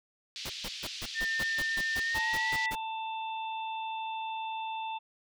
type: band-pass noise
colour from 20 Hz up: pink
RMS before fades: -41 dBFS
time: 0.36-2.66 s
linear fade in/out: 0 ms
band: 2900 to 5100 Hz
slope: 24 dB/octave
type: noise bursts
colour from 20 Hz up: pink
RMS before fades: -38 dBFS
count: 13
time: 0.45-2.754 s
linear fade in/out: 10 ms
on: 48 ms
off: 140 ms
type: tone with pitch glide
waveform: sine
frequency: 1802 to 1965.1 Hz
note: A6 to B6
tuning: +41 to -9 cents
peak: -29 dBFS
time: 1.14-2.73 s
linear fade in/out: 50 ms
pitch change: +150 cents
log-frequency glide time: 1.99-2.51 s
type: harmonic tone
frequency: 887 Hz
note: A5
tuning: 14 cents sharp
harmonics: 1 / 3 / 4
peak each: -34 / -44 / -46 dBFS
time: 2.14-4.99 s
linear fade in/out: 20 ms
effects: none